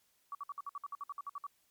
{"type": "tone bursts", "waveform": "sine", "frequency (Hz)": 1141, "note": "C#6", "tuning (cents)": 50, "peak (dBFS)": -38, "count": 14, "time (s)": [0.32, 1.467], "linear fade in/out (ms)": 2, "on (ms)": 29, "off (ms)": 57, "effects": ["white hiss -73 dBFS RMS until 1.7 s", "MP3 96 kbps"]}